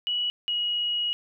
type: tone pair in turn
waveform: sine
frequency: 2933 / 2901 Hz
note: F#7 / F#7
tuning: -16 / -35 cents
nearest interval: unison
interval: 19 cents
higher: first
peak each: -24 dBFS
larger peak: neither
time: 0.07-0.3 / 0.48-1.13 s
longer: second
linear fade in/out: 0 ms
effects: none